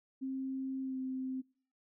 sine tone with pitch glide, 265.2 to 260.6 Hz, C4 to C4, +23 to -7 cents, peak -35 dBFS, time 0.21-1.42 s, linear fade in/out 20 ms, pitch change -30 cents, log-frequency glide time 0.82-0.98 s, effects noise-tail reverb RT60 0.5 s tail -24 dB re dry

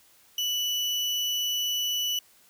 35% pulse tone, 2964 Hz, F#7, 2 cents sharp, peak -24 dBFS, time 0.38-2.19 s, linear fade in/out 2 ms, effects white hiss -59 dBFS RMS until 2.49 s

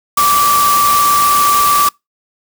sine tone in noise, 1163 Hz, D6, 17 cents flat, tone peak -9 dBFS, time 0.17-1.89 s, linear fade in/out 5 ms, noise white, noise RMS -17 dBFS, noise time 0.17-1.89 s, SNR +5 dB, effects noise-tail reverb RT60 0.2 s tail -26 dB re dry

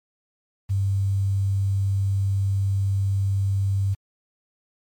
sine tone with quantisation, 98 Hz, G2, in tune, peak -19 dBFS, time 0.69-3.95 s, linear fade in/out 20 ms, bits 8, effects MP3 96 kbps

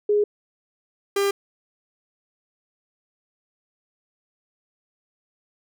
sine / 45% pulse tone pair in turn, 415.3 / 398.9 Hz, G#4 / G4, 0 / +30 cents, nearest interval minor second, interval 70 cents, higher first, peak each -16 / -19 dBFS, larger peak first, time 0.09-0.24 / 1.16-1.31 s, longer neither, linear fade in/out 5 ms, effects none

